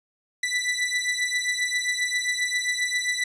sawtooth beating tone pair, 1975.5 / 1983 Hz, B6 / B6, 0 / +7 cents, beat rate 7.5 Hz, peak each -23 dBFS, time 0.43-3.24 s, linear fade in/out 5 ms, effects resampled to 22050 Hz

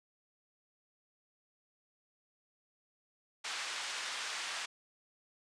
pink band-pass noise, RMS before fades -40 dBFS, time 3.44-4.66 s, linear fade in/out 10 ms, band 1300 to 6400 Hz, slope 12 dB/octave, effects resampled to 22050 Hz

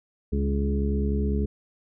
harmonic tone with a mistuned harmonic, 70 Hz, C#2, 18 cents sharp, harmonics 1 / 2 / 3 / 4 / 5 / 6, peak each -24 / -34 / -28 / -36 / -38 / -32 dBFS, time 0.32-1.46 s, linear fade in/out 10 ms, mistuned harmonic 3, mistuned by -32 cents, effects none

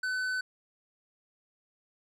triangle tone with tanh clipping, 1510 Hz, F#6, 35 cents sharp, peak -31 dBFS, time 0.03-0.41 s, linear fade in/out 5 ms, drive 14 dB, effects none

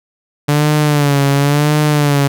sawtooth tone with vibrato, 145.2 Hz, D3, 19 cents flat, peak -6 dBFS, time 0.48-2.28 s, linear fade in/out 10 ms, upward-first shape sine, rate 0.95 Hz, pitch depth 68 cents each way, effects none

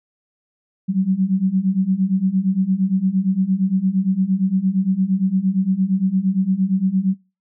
sine beating tone pair, 184.7 / 193.4 Hz, F#3 / G3, -3 / -23 cents, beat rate 8.7 Hz, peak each -19 / -18 dBFS, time 0.88-7.15 s, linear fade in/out 20 ms, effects noise-tail reverb RT60 0.3 s tail -24 dB re dry

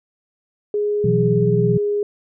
sine tone with pitch glide, 415.3 to 412 Hz, G#4 to G#4, 0 to -14 cents, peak -17 dBFS, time 0.74-2.03 s, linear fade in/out 2 ms, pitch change -14 cents, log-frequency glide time 1.41-1.87 s
sine chord, B suspended fourth, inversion none, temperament equal with one note detuned, 123.47 / 164.81 / 182.87 Hz, B2 / E3 / F#3, 0 / 0 / -20 cents, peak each -19 / -20 / -21 dBFS, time 1.04-1.78 s, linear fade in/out 5 ms
effects none

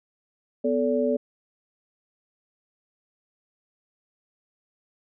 sine tone cluster, 249.4 / 437.6 / 574 Hz, B3 / A4 / D5, +17 / -9 / -40 cents, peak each -25 dBFS, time 0.64-1.17 s, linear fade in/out 10 ms, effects none

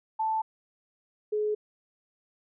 sine tone pair in turn, 880 / 423.3 Hz, A5 / G#4, 0 / +33 cents, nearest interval octave + minor second, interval 1267 cents, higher first, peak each -25 dBFS, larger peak neither, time 0.19-0.42 / 1.32-1.55 s, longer neither, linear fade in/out 10 ms, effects none

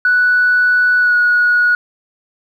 sine tone with pitch glide, 1480 to 1456.3 Hz, F#6 to F#6, 0 to -28 cents, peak -8 dBFS, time 0.05-1.75 s, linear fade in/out 2 ms, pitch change -28 cents, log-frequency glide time 0.99-1.15 s, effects tanh soft clip ceiling -5 dBFS + 8-bit

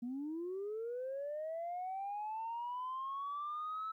sine linear sweep, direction up, 233.1 to 1313 Hz, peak -37 dBFS, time 0.02-3.92 s, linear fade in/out 10 ms, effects tanh soft clip ceiling -35 dBFS + 13-bit

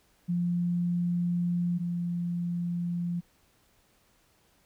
sine tone pair in turn, 174.61 / 173.5 Hz, F3 / F3, 0 / -11 cents, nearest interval unison, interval 11 cents, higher first, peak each -25 / -28 dBFS, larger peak first, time 0.28-1.79 / 1.79-3.21 s, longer first, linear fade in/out 20 ms, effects pink hiss -66 dBFS RMS until 4.65 s

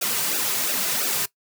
white noise with flanger, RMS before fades -24 dBFS, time 0.01-1.26 s, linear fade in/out 10 ms, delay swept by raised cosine 0.93 to 3.73 ms, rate 2.9 Hz, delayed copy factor -0.75, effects noise-tail reverb RT60 0.1 s tail -19 dB re dry + high-pass 150 Hz 12 dB/octave

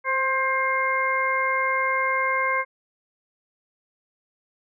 harmonic tone with a mistuned harmonic, 530 Hz, C5, 22 cents sharp, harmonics 1 / 2 / 3 / 4, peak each -29 / -24 / -28 / -25 dBFS, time 0.04-2.65 s, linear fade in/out 50 ms, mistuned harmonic 1, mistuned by -16 cents, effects none

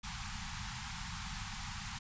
pink band-stop noise, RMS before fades -42 dBFS, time 0.03-1.99 s, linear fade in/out 10 ms, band 220 to 770 Hz, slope 96 dB/octave, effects resampled to 16000 Hz

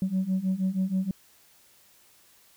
sine beating tone pair, 185 / 191.3 Hz, F#3 / G3, 0 / -42 cents, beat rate 6.3 Hz, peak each -27 / -25 dBFS, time 0.02-1.11 s, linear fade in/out 2 ms, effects tanh soft clip ceiling -20 dBFS + white hiss -59 dBFS RMS until 2.56 s

